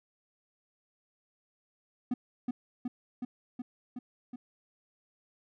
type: tone with echo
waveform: triangle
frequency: 246.9 Hz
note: B3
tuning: in tune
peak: -25 dBFS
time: 2.11-2.14 s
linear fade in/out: 5 ms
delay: 370 ms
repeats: 6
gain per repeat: -2 dB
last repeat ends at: 4.36 s
effects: none